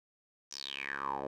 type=tone with band-pass filter sweep; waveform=10% pulse; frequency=69 Hz; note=C#2; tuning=7 cents flat; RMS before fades=-39 dBFS; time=0.51-1.27 s; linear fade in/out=5 ms; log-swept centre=6000 to 580 Hz; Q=7.2; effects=none